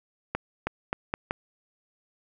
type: accelerating click train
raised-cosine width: 0.5 ms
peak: -12 dBFS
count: 5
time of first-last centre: 0.35-1.309 s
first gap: 320 ms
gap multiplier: 0.81
effects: none